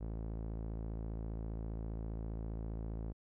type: tone with low-pass filter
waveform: sawtooth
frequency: 55 Hz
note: A1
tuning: in tune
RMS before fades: -41 dBFS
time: 0-3.13 s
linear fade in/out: 20 ms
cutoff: 600 Hz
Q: 0.66
effects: none